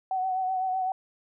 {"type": "tone with vibrato", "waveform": "sine", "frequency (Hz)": 750, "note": "F#5", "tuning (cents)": 23, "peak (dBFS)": -25, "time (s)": [0.11, 0.92], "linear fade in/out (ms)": 2, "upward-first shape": "triangle", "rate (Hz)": 7.9, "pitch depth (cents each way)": 37, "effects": []}